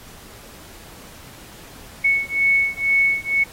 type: beating tone pair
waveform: sine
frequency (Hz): 2209 / 2211.1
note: C#7 / C#7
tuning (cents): -7 / -5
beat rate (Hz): 2.1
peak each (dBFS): -19 / -19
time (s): 2.04-3.44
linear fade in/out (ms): 10
effects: pink hiss -43 dBFS RMS until 3.52 s + AAC 48 kbps